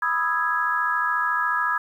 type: chord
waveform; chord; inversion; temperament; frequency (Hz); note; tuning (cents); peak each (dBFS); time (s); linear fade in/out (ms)
sine; E major seventh; second; equal; 987.8 / 1244.5 / 1318.5 / 1661.2; B5 / D#6 / E6 / G#6; 0 / 0 / 0 / 0; -27 / -26 / -28 / -24; 0.02-1.78; 5
effects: 9-bit